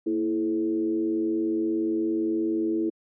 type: tone with frequency modulation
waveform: sine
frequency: 329.6 Hz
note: E4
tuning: in tune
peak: -22 dBFS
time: 0.06-2.9 s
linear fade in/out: 10 ms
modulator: 97.2 Hz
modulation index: 0.71
effects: high-pass 200 Hz 12 dB/octave